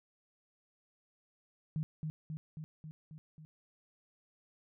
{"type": "tone with echo", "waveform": "sine", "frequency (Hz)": 155.56, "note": "D#3", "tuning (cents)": 0, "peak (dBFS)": -32, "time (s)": [1.76, 1.83], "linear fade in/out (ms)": 0, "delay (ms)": 270, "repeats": 6, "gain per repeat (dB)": -3, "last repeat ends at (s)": 3.45, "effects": []}